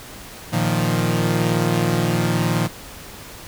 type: chord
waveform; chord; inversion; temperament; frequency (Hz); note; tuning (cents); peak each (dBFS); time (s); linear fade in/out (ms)
sawtooth; Bb suspended fourth; none; equal; 116.54 / 155.56 / 174.61; Bb2 / Eb3 / F3; 0 / 0 / 0; -18; 0.52-2.68; 20
effects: pink hiss -38 dBFS RMS until 3.47 s